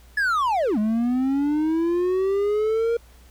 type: linear two-way sweep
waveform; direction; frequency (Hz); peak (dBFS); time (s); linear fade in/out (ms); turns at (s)
triangle; down then up; 1730 to 207.7 to 470.9; -17; 0.17-2.97; 5; 0.78
effects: added 60 Hz sine -48 dBFS peak until 3.3 s + pink hiss -55 dBFS RMS until 3.3 s